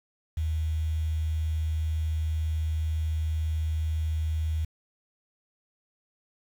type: tone with quantisation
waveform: sine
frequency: 79 Hz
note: D#2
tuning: 27 cents sharp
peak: -25 dBFS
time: 0.37-4.65 s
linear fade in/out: 5 ms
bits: 8
effects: none